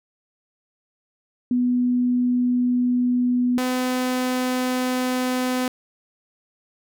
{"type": "tone pair in turn", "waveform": ["sine", "sawtooth"], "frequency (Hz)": [246.9, 253.4], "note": ["B3", "B3"], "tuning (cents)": [0, 45], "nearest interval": "unison", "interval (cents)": 45, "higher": "second", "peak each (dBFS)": -17, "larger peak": "neither", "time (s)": [[1.51, 3.58], [3.58, 5.68]], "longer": "second", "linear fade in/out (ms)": 2, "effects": []}